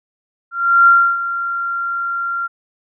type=tone with ADSR envelope; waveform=sine; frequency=1381 Hz; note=F6; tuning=20 cents flat; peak=-5 dBFS; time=0.51-2.48 s; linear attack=360 ms; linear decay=300 ms; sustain=-13 dB; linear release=23 ms; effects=none